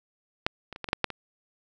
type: clicks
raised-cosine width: 0.3 ms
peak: -7 / -23 / -24 / -17 / -18 / -6 / -6 / -19 dBFS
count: 8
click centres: 0.465 / 0.727 / 0.761 / 0.843 / 0.888 / 0.931 / 1.043 / 1.103 s
effects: none